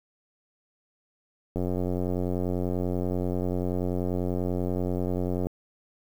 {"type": "click train", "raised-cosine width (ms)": 2, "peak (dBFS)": -16, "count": 354, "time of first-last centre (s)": [1.56, 5.469], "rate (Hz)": 90.3, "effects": ["8-bit"]}